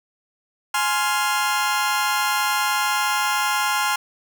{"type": "chord", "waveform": "sawtooth", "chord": "F minor", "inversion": "first", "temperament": "just", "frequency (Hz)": [838.1, 1047.7, 1396.9], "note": ["Ab5", "C6", "F6"], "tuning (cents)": [16, 2, 0], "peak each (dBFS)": -20, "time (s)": [0.74, 3.96], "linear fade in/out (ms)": 5, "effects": []}